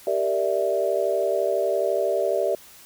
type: chord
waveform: sine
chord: E half-diminished seventh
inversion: first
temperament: equal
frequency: 392 / 466.2 / 587.3 / 659.3 Hz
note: G4 / Bb4 / D5 / E5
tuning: 0 / 0 / 0 / 0 cents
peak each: -26 / -28 / -24 / -26 dBFS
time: 0.07-2.55 s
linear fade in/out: 2 ms
effects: white hiss -48 dBFS RMS until 2.85 s